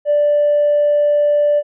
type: tone with tanh clipping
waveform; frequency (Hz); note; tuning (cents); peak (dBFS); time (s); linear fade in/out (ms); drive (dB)
triangle; 587.3; D5; 0; -10; 0.05-1.63; 50; 1
effects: resampled to 8000 Hz